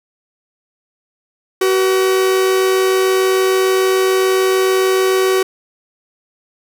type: tone pair together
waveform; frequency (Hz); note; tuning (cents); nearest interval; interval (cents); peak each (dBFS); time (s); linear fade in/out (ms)
45% pulse; 378.4 / 485.2; F#4 / B4; +39 / -31; major third; 430; -12 / -23; 1.61-5.43; 5
effects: none